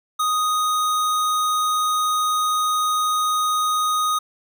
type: tone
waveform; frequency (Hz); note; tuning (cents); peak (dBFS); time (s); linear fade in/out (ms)
square; 1244.5; D#6; 0; -19; 0.19-4.19; 10
effects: none